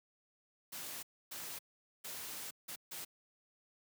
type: noise bursts at uneven times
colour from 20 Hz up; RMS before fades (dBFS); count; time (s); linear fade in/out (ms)
white; -45; 5; 0.72-1.03 / 1.31-1.59 / 2.04-2.51 / 2.68-2.76 / 2.91-3.05; 10
effects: high-pass 100 Hz 12 dB/octave